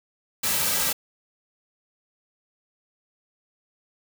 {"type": "noise with comb filter", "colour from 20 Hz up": "white", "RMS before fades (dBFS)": -24, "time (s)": [0.43, 0.93], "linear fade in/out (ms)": 10, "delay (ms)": 2.8, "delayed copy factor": -0.7, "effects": []}